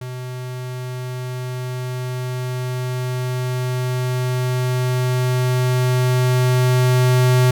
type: tone with level ramp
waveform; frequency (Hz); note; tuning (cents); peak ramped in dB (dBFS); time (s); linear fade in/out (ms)
square; 126.3; B2; +39; -28 to -12; 0.01-7.51; 5
effects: none